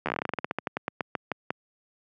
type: slowing click train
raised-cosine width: 0.5 ms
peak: -12 dBFS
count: 23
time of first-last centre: 0.06-1.505 s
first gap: 12 ms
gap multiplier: 1.14
effects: high-pass 150 Hz 12 dB/octave